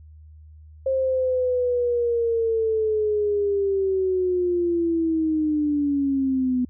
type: linear sweep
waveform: sine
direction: down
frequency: 533 to 248 Hz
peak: -19 dBFS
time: 0.86-6.65 s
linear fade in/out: 5 ms
effects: added 77 Hz sine -43 dBFS peak until 6.69 s